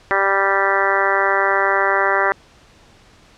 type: harmonic tone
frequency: 196 Hz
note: G3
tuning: in tune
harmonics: 2 / 3 / 4 / 5 / 6 / 7 / 8 / 9 / 10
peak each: -23 / -23 / -23 / -23 / -23 / -23 / -23 / -23 / -23 dBFS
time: 0.11-2.32 s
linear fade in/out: 0 ms
effects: pink hiss -49 dBFS RMS until 3.37 s + low-pass 6000 Hz 12 dB/octave